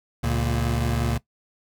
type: tone pair together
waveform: 25% pulse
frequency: 71.07 / 116.54 Hz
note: C#2 / A#2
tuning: +44 / 0 cents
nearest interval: major sixth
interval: 856 cents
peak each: -21 dBFS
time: 0.23-1.18 s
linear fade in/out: 10 ms
effects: noise-tail reverb RT60 0.1 s tail -18 dB re dry